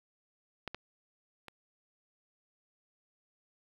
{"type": "clicks", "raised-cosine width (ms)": 0.3, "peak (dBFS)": [-21, -23, -30], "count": 3, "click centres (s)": [0.677, 0.746, 1.483], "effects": ["8-bit"]}